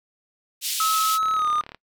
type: band-pass noise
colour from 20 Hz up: pink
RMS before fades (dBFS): -27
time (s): 0.61-1.19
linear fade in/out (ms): 50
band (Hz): 3000 to 16000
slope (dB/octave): 24
type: tone with pitch glide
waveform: triangle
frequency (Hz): 1291 to 1218.5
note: E6 to D#6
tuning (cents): -37 to -37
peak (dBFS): -18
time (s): 0.8-1.61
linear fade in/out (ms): 2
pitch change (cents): -100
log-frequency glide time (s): 1.34-1.48
type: click train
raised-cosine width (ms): 0.3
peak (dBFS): -22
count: 20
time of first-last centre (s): 1.23-1.746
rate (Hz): 36.8
effects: noise-tail reverb RT60 0.1 s tail -24 dB re dry